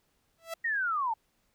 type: tone with exponential growth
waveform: sawtooth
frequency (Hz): 660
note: E5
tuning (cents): +2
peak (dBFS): -28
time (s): 0.38-0.54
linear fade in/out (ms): 5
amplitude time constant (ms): 34
type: linear sweep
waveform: sine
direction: down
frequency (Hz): 1900 to 849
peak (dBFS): -27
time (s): 0.64-1.14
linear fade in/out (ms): 10
effects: pink hiss -73 dBFS RMS until 1.54 s